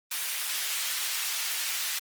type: high-pass noise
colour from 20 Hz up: pink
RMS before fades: -31 dBFS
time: 0.11-1.99 s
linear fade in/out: 5 ms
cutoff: 2100 Hz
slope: 12 dB/octave
effects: Opus 24 kbps